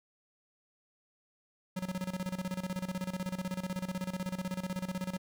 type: tone with tremolo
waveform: square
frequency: 185 Hz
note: F#3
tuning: in tune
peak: -33 dBFS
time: 1.76-5.18 s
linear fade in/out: 10 ms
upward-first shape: square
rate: 16 Hz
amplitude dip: 80%
effects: none